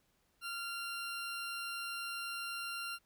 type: tone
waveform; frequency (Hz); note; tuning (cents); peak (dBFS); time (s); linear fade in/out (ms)
20% pulse; 1384; F6; -16; -34; 0.41-2.99; 50
effects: pink hiss -75 dBFS RMS until 3.05 s